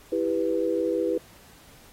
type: chord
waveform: sine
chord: E minor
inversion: none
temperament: just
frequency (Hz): 329.6 / 395.6 / 494.4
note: E4 / G4 / B4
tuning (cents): 0 / +16 / +2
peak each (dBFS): -27 / -28 / -26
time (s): 0.12-1.18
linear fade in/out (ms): 5
effects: pink hiss -53 dBFS RMS until 1.92 s + AAC 48 kbps